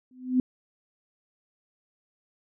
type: tone with exponential growth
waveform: sine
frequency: 254.2 Hz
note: C4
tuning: 50 cents flat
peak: -16 dBFS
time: 0.11-0.4 s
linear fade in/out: 2 ms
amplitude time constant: 63 ms
effects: none